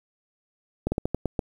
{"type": "slowing click train", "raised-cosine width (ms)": 2, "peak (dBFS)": -11, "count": 7, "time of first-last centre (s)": [0.87, 1.392], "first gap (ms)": 50, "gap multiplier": 1.22, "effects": ["8-bit"]}